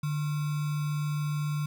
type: tone with sample-and-hold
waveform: sine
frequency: 148.8 Hz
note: D3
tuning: 23 cents sharp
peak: -27 dBFS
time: 0.03-1.66 s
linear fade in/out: 5 ms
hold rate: 1225 Hz
effects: none